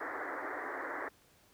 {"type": "band-pass noise", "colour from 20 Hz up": "white", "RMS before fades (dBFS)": -40, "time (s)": [0, 1.09], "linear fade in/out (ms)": 10, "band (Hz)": [270, 2000], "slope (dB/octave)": 96, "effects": ["pink hiss -65 dBFS RMS until 1.53 s", "high-pass 60 Hz 12 dB/octave"]}